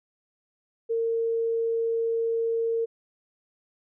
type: tone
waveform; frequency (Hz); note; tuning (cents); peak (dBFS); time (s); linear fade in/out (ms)
sine; 457.5; A#4; -32; -23; 0.89-2.86; 20
effects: none